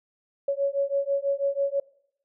sine beating tone pair, 554.4 / 560.5 Hz, C#5 / C#5, 0 / +19 cents, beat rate 6.1 Hz, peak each -26 dBFS, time 0.48-1.8 s, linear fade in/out 5 ms, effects noise-tail reverb RT60 0.7 s tail -22 dB re dry

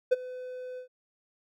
triangle tone with ADSR envelope, 505 Hz, B4, 39 cents sharp, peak -15 dBFS, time 0.11-0.88 s, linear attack 16 ms, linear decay 24 ms, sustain -20 dB, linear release 100 ms, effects none

